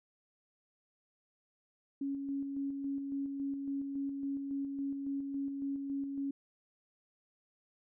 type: tone with tremolo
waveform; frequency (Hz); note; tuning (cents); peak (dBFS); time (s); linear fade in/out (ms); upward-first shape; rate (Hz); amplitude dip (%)
sine; 277.2; C#4; 0; -33; 2.01-6.31; 5; square; 3.6; 35
effects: none